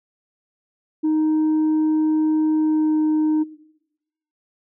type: tone with pitch glide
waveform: sine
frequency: 311.1 to 309.1 Hz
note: D#4 to D#4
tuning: 0 to -11 cents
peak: -14 dBFS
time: 1.03-3.44 s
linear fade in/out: 20 ms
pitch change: -11 cents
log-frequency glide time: 2.55-2.98 s
effects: noise-tail reverb RT60 0.9 s tail -19 dB re dry + tanh soft clip ceiling -15 dBFS